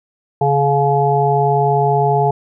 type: harmonic tone with a mistuned harmonic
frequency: 140.7 Hz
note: C#3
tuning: 26 cents sharp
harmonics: 1 / 3 / 5 / 6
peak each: -17 / -17 / -17 / -17 dBFS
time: 0.41-2.31 s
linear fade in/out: 5 ms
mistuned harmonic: 6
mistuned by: +17 cents
effects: none